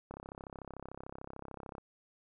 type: click train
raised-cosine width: 1 ms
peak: -30 dBFS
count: 57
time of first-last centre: 0.11-1.782 s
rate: 33.5 Hz
effects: none